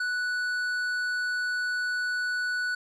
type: tone with tanh clipping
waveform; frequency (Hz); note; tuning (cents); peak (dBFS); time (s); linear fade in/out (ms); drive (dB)
triangle; 1480; F#6; 0; -28; 0-2.75; 5; 13
effects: none